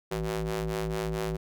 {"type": "ring-modulated tone", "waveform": "sawtooth", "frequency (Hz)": 107.1, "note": "A2", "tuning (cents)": -46, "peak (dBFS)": -22, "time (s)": [0.11, 1.37], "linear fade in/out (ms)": 10, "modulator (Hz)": 270, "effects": []}